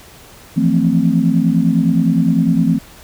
sine chord, F major seventh, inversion third, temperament equal with one note detuned, 164.81 / 174.61 / 223.3 / 261.6 Hz, E3 / F3 / A3 / C4, 0 / 0 / +26 / 0 cents, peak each -16 dBFS, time 0.56-2.79 s, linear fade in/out 20 ms, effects tanh soft clip ceiling 0 dBFS + pink hiss -41 dBFS RMS until 3.03 s

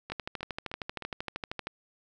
two click trains, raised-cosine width 0.3 ms, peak -23 / -18 dBFS, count 4 / 21, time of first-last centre 0.1-1.023 / 0.12-1.67 s, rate 3.25 / 12.9 Hz, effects none

